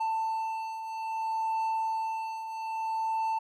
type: beating tone pair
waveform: triangle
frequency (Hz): 889 / 889.61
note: A5 / A5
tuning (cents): +18 / +19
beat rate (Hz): 0.61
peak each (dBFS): -35 / -28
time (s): 0-3.39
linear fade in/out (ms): 10
effects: none